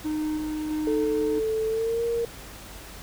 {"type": "tone with tremolo", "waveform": "triangle", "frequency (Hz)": 307.5, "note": "D#4", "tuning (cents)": -20, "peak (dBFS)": -23, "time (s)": [0.04, 1.4], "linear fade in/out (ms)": 20, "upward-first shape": "square", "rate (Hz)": 1.5, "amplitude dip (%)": 25}
{"type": "tone with pitch glide", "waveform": "sine", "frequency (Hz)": [440, 466.2], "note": ["A4", "A#4"], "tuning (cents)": [0, 0], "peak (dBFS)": -23, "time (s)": [0.87, 2.25], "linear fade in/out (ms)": 2, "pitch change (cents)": 100, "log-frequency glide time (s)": [1.67, 2.03]}
{"effects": ["added 50 Hz sine -46 dBFS peak until 3.02 s", "pink hiss -43 dBFS RMS until 3.02 s"]}